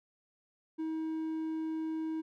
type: tone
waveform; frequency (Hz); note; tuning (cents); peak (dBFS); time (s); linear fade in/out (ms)
triangle; 318.4; D#4; +40; -31; 0.78-2.22; 20
effects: none